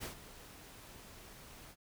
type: noise with ADSR envelope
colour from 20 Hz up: pink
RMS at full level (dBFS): -41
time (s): 0-1.76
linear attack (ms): 33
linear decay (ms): 110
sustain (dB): -13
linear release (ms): 54
effects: none